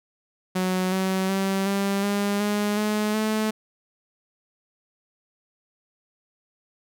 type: tone with pitch steps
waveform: sawtooth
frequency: 185 / 189.21 / 193.53 / 197.93 / 202.4 / 207.1 / 211.8 / 216.6 Hz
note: F#3 / F#3 / G3 / G3 / G#3 / G#3 / G#3 / A3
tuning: 0 / +39 / -22 / +17 / -44 / -5 / +34 / -27 cents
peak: -18 dBFS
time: 0.55-3.51 s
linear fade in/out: 10 ms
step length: 370 ms
effects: none